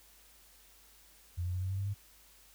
sine tone with pitch steps, 87.31 / 89.45 / 91.65 / 93.9 / 96.21 / 98.57 / 100.99 Hz, F2 / F2 / F#2 / F#2 / G2 / G2 / G#2, 0 / +42 / -16 / +26 / -32 / +10 / -48 cents, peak -32 dBFS, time 1.37-1.944 s, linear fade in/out 20 ms, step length 82 ms, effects added 50 Hz sine -66 dBFS peak until 2.54 s + white hiss -61 dBFS RMS until 2.54 s

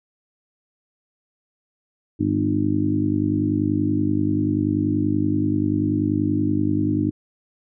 harmonic tone with a mistuned harmonic, 50.4 Hz, G1, 49 cents sharp, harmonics 2 / 3 / 4 / 5 / 6 / 7, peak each -25 / -31 / -28 / -25 / -21 / -32 dBFS, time 2.19-7.11 s, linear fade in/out 20 ms, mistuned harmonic 3, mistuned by +23 cents, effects none

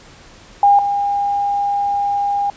sine tone pair in turn, 808 / 808 Hz, G#5 / G#5, -48 / -48 cents, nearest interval unison, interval 0 cents, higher neither, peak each -7 / -15 dBFS, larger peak first, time 0.63-0.79 / 0.79-2.5 s, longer second, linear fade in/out 2 ms, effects pink hiss -43 dBFS RMS until 2.56 s + resampled to 16000 Hz

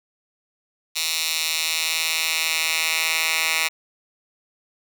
10% pulse tone with high-pass filter sweep, 160.9 Hz, E3, 42 cents flat, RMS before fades -23 dBFS, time 0.95-3.69 s, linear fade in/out 20 ms, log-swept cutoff 3600 to 2100 Hz, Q 1.4, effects none

